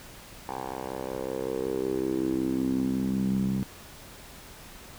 10% pulse tone with band-pass filter sweep, 65.41 Hz, C2, in tune, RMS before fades -29 dBFS, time 0.49-3.63 s, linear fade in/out 0 ms, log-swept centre 780 to 170 Hz, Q 4.4, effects pink hiss -47 dBFS RMS until 4.98 s

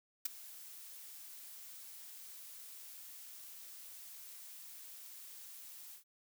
blue noise with ADSR envelope, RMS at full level -33 dBFS, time 0.25-6.04 s, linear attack 8 ms, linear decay 11 ms, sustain -19 dB, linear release 110 ms, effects none

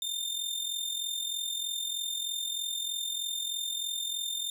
sawtooth tone with amplitude modulation, 3612 Hz, A7, 45 cents sharp, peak -26 dBFS, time 0.02-4.5 s, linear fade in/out 2 ms, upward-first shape sine, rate 43.2 Hz, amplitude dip 60%, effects none

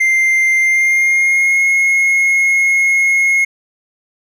triangle tone with pitch glide, 2093 to 2161 Hz, C7 to C#7, 0 to -45 cents, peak -8 dBFS, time 0-3.45 s, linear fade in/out 10 ms, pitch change +55 cents, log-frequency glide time 0.59-1.63 s, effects none

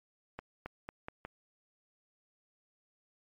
accelerating click train, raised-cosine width 0.5 ms, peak -25 dBFS, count 5, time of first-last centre 0.39-1.25 s, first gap 270 ms, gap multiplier 0.85, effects MP3 64 kbps

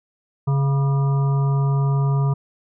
harmonic tone with a mistuned harmonic, 138.59 Hz, C#3, in tune, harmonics 1 / 3 / 5 / 7 / 9, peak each -16 / -32 / -36 / -33 / -35 dBFS, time 0.47-2.34 s, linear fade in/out 10 ms, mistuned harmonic 9, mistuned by -61 cents, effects none

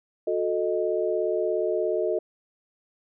sine chord, D# diminished, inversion first, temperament equal with one note detuned, 363 / 440 / 622.3 Hz, F#4 / A4 / D#5, -33 / 0 / 0 cents, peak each -27 dBFS, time 0.27-2.19 s, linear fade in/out 5 ms, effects none

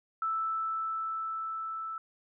sine tone with level ramp, 1318.5 Hz, E6, in tune, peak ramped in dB -28 to -35 dBFS, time 0.22-1.98 s, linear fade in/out 2 ms, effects none

